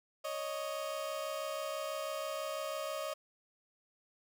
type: tone pair together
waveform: 30% pulse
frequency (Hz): 556.2 / 622.3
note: C#5 / D#5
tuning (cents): +6 / 0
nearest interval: major second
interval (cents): 194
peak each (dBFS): -38 / -36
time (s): 0.24-3.14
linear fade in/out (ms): 10
effects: none